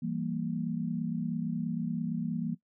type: chord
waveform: sine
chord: E diminished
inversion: none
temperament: equal with one note detuned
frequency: 166.92 / 196 / 233.1 Hz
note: E3 / G3 / Bb3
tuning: +22 / 0 / 0 cents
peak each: -34 / -37 / -33 dBFS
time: 0.02-2.55 s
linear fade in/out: 10 ms
effects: noise-tail reverb RT60 0.1 s tail -18 dB re dry